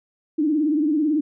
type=tone with vibrato; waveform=sine; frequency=302.8 Hz; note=D#4; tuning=47 cents flat; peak=-17 dBFS; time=0.38-1.21 s; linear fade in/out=10 ms; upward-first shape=triangle; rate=18 Hz; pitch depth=130 cents each way; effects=none